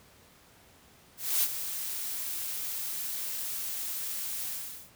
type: noise with ADSR envelope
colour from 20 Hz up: blue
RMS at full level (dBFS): -25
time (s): 1.17-4.91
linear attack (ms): 260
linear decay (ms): 42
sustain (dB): -10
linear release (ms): 440
effects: pink hiss -58 dBFS RMS until 4.95 s + high-pass 60 Hz 12 dB/octave